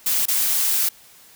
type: noise with dropouts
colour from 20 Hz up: blue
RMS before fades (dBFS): -20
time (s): 0.06-0.89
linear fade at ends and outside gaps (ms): 5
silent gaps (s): 0.256-0.282
effects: white hiss -49 dBFS RMS until 1.35 s